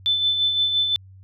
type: tone with tremolo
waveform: sine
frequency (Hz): 3520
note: A7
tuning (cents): 0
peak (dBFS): -16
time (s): 0.06-0.96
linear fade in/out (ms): 0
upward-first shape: sine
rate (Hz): 5.8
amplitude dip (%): 45
effects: added 95 Hz sine -43 dBFS peak until 1.23 s